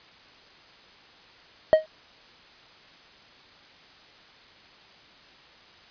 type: tone with exponential decay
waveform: triangle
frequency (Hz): 628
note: D#5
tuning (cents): +16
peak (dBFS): -7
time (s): 1.73-1.86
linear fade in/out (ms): 0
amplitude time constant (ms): 28
effects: white hiss -52 dBFS RMS until 5.9 s + resampled to 11025 Hz